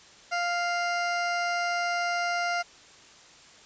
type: tone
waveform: 20% pulse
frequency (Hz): 698.5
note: F5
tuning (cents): 0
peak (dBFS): -21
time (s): 0.31-2.63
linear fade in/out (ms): 20
effects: white hiss -52 dBFS RMS until 3.65 s + resampled to 16000 Hz